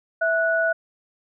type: tone pair together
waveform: sine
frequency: 657 / 1472.4 Hz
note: E5 / F#6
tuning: -6 / -9 cents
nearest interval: octave + major second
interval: 1397 cents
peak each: -21 dBFS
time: 0.21-0.73 s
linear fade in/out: 10 ms
effects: none